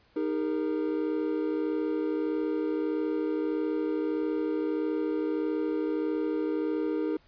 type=chord; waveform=triangle; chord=D# suspended fourth; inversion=none; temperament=equal with one note detuned; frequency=311.1 / 404.6 / 466.2 Hz; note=D#4 / G#4 / A#4; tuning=0 / -45 / 0 cents; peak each=-27 / -31 / -31 dBFS; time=0.16-7.17 s; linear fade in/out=5 ms; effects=pink hiss -63 dBFS RMS until 7.27 s + resampled to 11025 Hz